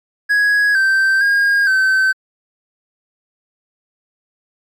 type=tone with pitch steps; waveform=triangle; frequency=1664 / 1560 / 1625 / 1538 Hz; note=G#6 / G6 / G#6 / G6; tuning=+3 / -9 / -38 / -33 cents; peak=-9 dBFS; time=0.29-2.13 s; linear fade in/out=20 ms; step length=460 ms; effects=MP3 96 kbps